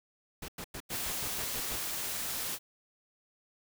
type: noise bursts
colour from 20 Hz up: pink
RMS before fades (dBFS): -41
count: 9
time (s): 0.42-1.763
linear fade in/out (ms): 5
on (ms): 63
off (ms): 97
type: noise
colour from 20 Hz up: white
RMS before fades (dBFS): -36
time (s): 0.89-2.59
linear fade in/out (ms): 50
effects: none